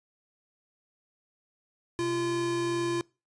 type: tone pair together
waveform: square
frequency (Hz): 128.67 / 343.5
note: C3 / F4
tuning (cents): -29 / -29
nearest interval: octave + perfect fourth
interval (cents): 1700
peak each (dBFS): -39 / -28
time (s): 1.99-3.01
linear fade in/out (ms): 0
effects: noise-tail reverb RT60 0.3 s tail -24 dB re dry + resampled to 22050 Hz